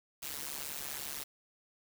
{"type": "noise with amplitude modulation", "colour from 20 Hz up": "white", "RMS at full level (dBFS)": -37, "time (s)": [0.22, 1.24], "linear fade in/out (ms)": 10, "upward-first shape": "sine", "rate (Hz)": 143, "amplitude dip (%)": 95, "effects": []}